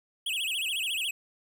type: tone with vibrato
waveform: square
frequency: 2916 Hz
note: F#7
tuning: 26 cents flat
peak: -29 dBFS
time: 0.26-1.11 s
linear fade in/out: 5 ms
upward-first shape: sine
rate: 14 Hz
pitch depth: 250 cents each way
effects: 10-bit